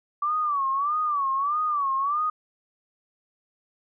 sine tone with vibrato, 1153 Hz, D6, 32 cents flat, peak -22 dBFS, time 0.22-2.3 s, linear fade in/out 5 ms, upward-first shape sine, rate 1.6 Hz, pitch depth 130 cents each way, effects none

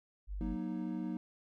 sine tone, 49 Hz, G1, in tune, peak -37 dBFS, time 0.27-0.57 s, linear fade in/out 50 ms
triangle chord, D# minor, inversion first, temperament equal with one note detuned, 185 / 236.9 / 311.1 Hz, F#3 / A#3 / D#4, 0 / +28 / 0 cents, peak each -38 dBFS, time 0.41-1.17 s, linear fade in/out 0 ms
effects none

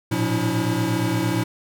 square tone cluster, 110.5 / 119.1 / 178.2 / 286.1 / 323.4 Hz, A2 / A#2 / F3 / D4 / E4, +8 / +38 / +35 / -45 / -33 cents, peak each -29 / -26 / -28 / -29 / -26 dBFS, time 0.11-1.44 s, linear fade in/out 10 ms, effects none

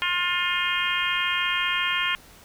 harmonic tone, 354.6 Hz, F4, 26 cents sharp, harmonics 3 / 4 / 5 / 6 / 7 / 8 / 9, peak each -30 / -30 / -30 / -30 / -30 / -30 / -30 dBFS, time 0.02-2.15 s, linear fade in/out 0 ms, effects pink hiss -50 dBFS RMS until 2.44 s

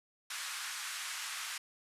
pink band-pass noise, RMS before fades -41 dBFS, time 0.3-1.58 s, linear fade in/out 5 ms, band 1200 to 11000 Hz, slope 24 dB/octave, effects resampled to 32000 Hz

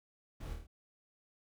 brown noise with echo, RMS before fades -43 dBFS, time 0.4-0.54 s, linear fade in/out 10 ms, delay 26 ms, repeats 5, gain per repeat -3 dB, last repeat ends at 0.67 s, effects none

